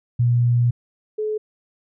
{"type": "tone pair in turn", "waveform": "sine", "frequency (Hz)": [120.5, 428.5], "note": ["B2", "A4"], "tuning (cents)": [-42, -46], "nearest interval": "octave + minor seventh", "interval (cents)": 2196, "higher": "second", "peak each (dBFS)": [-14, -21], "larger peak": "first", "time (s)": [[0.19, 0.71], [1.18, 1.38]], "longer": "first", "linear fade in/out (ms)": 10, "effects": []}